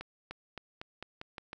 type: accelerating click train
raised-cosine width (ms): 0.3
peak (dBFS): -25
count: 8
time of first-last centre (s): 0.01-1.531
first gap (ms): 300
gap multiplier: 0.89
effects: none